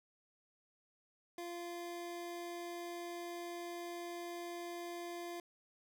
25% pulse tone, 346 Hz, F4, 16 cents flat, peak -39 dBFS, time 1.38-5.4 s, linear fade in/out 2 ms, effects none

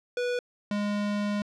square tone pair in turn, 490 / 206 Hz, B4 / G#3, -14 / -14 cents, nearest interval octave + minor third, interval 1500 cents, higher first, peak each -27 dBFS, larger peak neither, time 0.17-0.39 / 0.71-1.42 s, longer second, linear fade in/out 2 ms, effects low-pass 5000 Hz 12 dB/octave

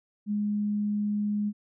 sine tone, 207.7 Hz, G#3, in tune, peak -25 dBFS, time 0.26-1.53 s, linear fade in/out 50 ms, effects none

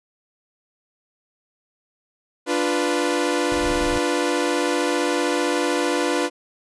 sawtooth chord, B diminished, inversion first, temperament equal, 293.7 / 349.2 / 493.9 Hz, D4 / F4 / B4, 0 / 0 / 0 cents, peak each -20 dBFS, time 2.46-6.3 s, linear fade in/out 50 ms
brown noise, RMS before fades -30 dBFS, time 3.52-3.98 s, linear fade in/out 0 ms
effects resampled to 24000 Hz

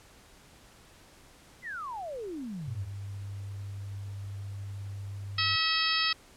sine exponential sweep, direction down, 2093 to 79.1 Hz, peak -35 dBFS, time 1.62-2.89 s, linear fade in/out 50 ms
sine tone, 99.4 Hz, G2, 25 cents sharp, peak -36 dBFS, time 2.67-5.56 s, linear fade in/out 5 ms
harmonic tone, 645 Hz, E5, 38 cents flat, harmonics 2 / 3 / 4 / 5 / 6 / 7 / 8, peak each -33 / -33 / -33 / -33 / -33 / -33 / -33 dBFS, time 5.38-6.13 s, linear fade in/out 5 ms
effects pink hiss -56 dBFS RMS until 6.36 s + low-pass 11000 Hz 12 dB/octave

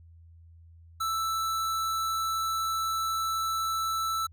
square tone, 1321 Hz, E6, 3 cents sharp, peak -28 dBFS, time 1-4.27 s, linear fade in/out 10 ms, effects added 83 Hz sine -50 dBFS peak until 4.32 s

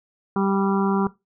harmonic tone, 196 Hz, G3, in tune, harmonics 1 / 2 / 4 / 5 / 6 / 7, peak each -21 / -25 / -30 / -30 / -31 / -33 dBFS, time 0.36-1.07 s, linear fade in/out 2 ms, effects noise-tail reverb RT60 0.2 s tail -17 dB re dry

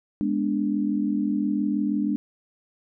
sine chord, G# diminished, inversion none, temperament equal, 207.7 / 246.9 / 293.7 Hz, G#3 / B3 / D4, 0 / 0 / 0 cents, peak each -25 / -29 / -25 dBFS, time 0.21-2.16 s, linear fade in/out 0 ms, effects none

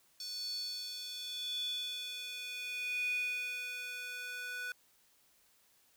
square tone with high-pass filter sweep, 493.9 Hz, B4, in tune, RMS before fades -40 dBFS, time 0.2-4.72 s, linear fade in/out 2 ms, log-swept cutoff 4800 to 1700 Hz, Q 9.9, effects white hiss -69 dBFS RMS until 5.96 s

